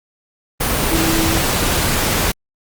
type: tone in noise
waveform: sine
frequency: 326.1 Hz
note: E4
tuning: 19 cents flat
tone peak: -19 dBFS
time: 0.91-1.38 s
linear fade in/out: 10 ms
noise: pink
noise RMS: -17 dBFS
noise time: 0.6-2.32 s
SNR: -5 dB
effects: Opus 32 kbps